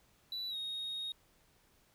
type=tone with pitch glide; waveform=sine; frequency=3957 to 3739 Hz; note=B7 to A#7; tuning=+3 to +4 cents; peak=-35 dBFS; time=0.32-1.12 s; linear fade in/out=2 ms; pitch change=-99 cents; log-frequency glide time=0.49-0.56 s; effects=tanh soft clip ceiling -36 dBFS + pink hiss -69 dBFS RMS until 1.94 s